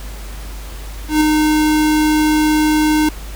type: tone with ADSR envelope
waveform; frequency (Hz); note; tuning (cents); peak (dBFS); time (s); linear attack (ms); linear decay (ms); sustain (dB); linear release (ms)
square; 306.3; D#4; -27; -9; 1.08-3.09; 130; 4; -3; 4
effects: added 50 Hz sine -27 dBFS peak until 3.35 s + pink hiss -36 dBFS RMS until 3.35 s